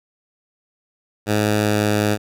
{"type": "tone with pitch glide", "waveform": "10% pulse", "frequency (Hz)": [105.6, 104.99], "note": ["G#2", "G#2"], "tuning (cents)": [29, 19], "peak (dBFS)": -8, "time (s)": [1.26, 2.18], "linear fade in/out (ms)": 50, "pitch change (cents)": -10, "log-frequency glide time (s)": [1.6, 1.77], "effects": []}